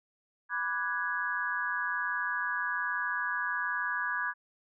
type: chord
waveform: sine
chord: G# half-diminished seventh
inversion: first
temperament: equal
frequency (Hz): 987.8 / 1174.7 / 1480 / 1661.2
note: B5 / D6 / F#6 / G#6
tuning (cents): 0 / 0 / 0 / 0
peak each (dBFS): -37 / -38 / -36 / -32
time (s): 0.49-4.34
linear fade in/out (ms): 50
effects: none